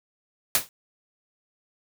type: noise with exponential decay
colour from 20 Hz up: white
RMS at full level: -17 dBFS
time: 0.55-0.69 s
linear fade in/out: 1 ms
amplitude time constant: 29 ms
effects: none